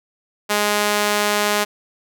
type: tone with high-pass filter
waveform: sawtooth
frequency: 207.7 Hz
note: G#3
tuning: in tune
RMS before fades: -19 dBFS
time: 0.49-1.65 s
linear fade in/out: 20 ms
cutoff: 530 Hz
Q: 0.55
effects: none